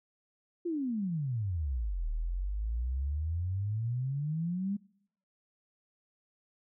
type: exponential two-way sweep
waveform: sine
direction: down then up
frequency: 357.9 to 37.65 to 206 Hz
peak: -30 dBFS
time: 0.65-4.77 s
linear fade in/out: 10 ms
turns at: 2.08 s
effects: noise-tail reverb RT60 0.7 s tail -23 dB re dry